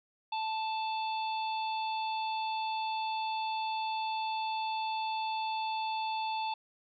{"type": "harmonic tone", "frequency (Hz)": 880, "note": "A5", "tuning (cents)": 0, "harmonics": [1, 3, 4, 5], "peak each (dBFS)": [-32, -42, -44, -46], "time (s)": [0.32, 6.54], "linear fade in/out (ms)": 5, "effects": []}